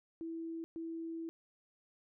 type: tone bursts at uneven times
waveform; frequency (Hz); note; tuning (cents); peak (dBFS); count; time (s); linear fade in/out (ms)
sine; 328.8; E4; -4; -39; 2; 0.21-0.64 / 0.76-1.29; 0
effects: none